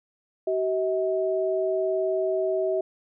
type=tone pair together; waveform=sine; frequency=380.5 / 640 Hz; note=F#4 / D#5; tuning=+48 / +49 cents; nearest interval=major sixth; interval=901 cents; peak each=-25 / -25 dBFS; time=0.47-2.81 s; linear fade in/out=5 ms; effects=none